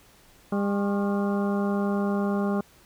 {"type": "harmonic tone with a mistuned harmonic", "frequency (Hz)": 201, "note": "G3", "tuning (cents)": 44, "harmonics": [1, 2, 3, 4, 5, 6, 7], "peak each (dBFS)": [-24, -30, -34, -36, -38, -40, -41], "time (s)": [0.52, 2.61], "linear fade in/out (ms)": 5, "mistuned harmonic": 5, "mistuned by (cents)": 120, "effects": ["pink hiss -56 dBFS RMS until 2.85 s"]}